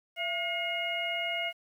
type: harmonic tone with a mistuned harmonic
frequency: 717 Hz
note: F5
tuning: 45 cents sharp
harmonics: 1 / 2 / 3 / 4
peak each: -35 / -43 / -33 / -35 dBFS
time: 0.16-1.53 s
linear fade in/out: 50 ms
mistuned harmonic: 1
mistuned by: -100 cents
effects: 10-bit